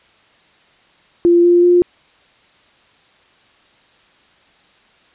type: tone with pitch steps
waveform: sine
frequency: 345.3 / 349.1 / 353 Hz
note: F4 / F4 / F4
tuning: -20 / -1 / +19 cents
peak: -7 dBFS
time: 1.25-1.82 s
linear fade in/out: 0 ms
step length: 190 ms
effects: white hiss -52 dBFS RMS until 5.14 s + resampled to 8000 Hz